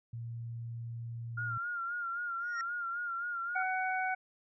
sine tone, 116.5 Hz, A#2, 1 cent flat, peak -38 dBFS, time 0.13-1.58 s, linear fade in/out 5 ms
sine tone with vibrato, 1400 Hz, F6, 4 cents sharp, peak -34 dBFS, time 1.37-3.63 s, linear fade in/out 10 ms, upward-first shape sine, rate 3.8 Hz, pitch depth 52 cents each way
square tone with exponential growth, 1864.7 Hz, A#6, in tune, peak -35 dBFS, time 2.4-2.61 s, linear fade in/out 1 ms, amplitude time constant 44 ms
harmonic tone, 748 Hz, F#5, 19 cents sharp, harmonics 1 / 2 / 3, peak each -33 / -35 / -39 dBFS, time 3.55-4.15 s, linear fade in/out 10 ms
effects resampled to 16000 Hz

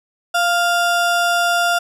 square ring-modulated tone, 1048 Hz, C6, 2 cents sharp, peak -12 dBFS, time 0.34-1.79 s, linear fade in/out 10 ms, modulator 354 Hz, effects low-pass 12000 Hz 12 dB/octave + 9-bit

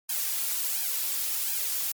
blue noise with flanger, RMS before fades -29 dBFS, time 0.09-1.92 s, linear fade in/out 5 ms, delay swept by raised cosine 1.2 to 3.7 ms, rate 1.4 Hz, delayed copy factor +0.85, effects MP3 96 kbps

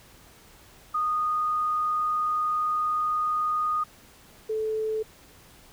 sine tone pair in turn, 1234 / 436.3 Hz, D#6 / A4, -15 / -15 cents, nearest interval octave + tritone, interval 1800 cents, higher first, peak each -23 / -25 dBFS, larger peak first, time 0.94-3.84 / 4.49-5.03 s, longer first, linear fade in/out 10 ms, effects pink hiss -53 dBFS RMS until 5.72 s

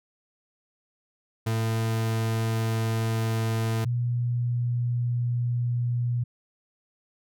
40% pulse / sine tone pair in turn, 112.3 / 120.88 Hz, A2 / B2, +36 / -37 cents, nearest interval minor second, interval 127 cents, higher second, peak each -23 dBFS, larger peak neither, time 1.46-3.85 / 3.85-6.24 s, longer neither, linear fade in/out 10 ms, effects none

